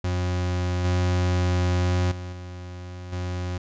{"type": "tone with level steps", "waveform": "40% pulse", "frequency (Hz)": 89.9, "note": "F#2", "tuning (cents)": -49, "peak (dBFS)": [-22, -19, -31, -34, -26], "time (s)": [0.04, 3.58], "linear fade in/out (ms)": 5, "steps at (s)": [0.84, 2.11, 2.32, 3.12], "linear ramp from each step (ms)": 10, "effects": ["resampled to 16000 Hz"]}